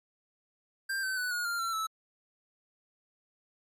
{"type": "tone with pitch steps", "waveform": "square", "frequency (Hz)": [1584, 1534.5, 1486.5, 1440, 1395, 1351.4, 1309.1], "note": ["G6", "G6", "F#6", "F#6", "F6", "E6", "E6"], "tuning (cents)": [18, -37, 8, -47, -2, 43, -12], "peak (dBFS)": -31, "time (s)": [0.89, 1.87], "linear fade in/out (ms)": 10, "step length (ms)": 140, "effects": ["MP3 64 kbps"]}